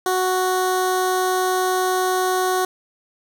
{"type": "tone with notch filter", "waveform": "15% pulse", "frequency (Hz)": 370, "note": "F#4", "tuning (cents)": 0, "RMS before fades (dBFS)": -20, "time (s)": [0.06, 2.65], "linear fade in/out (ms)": 2, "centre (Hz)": 2500, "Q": 1.1, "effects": []}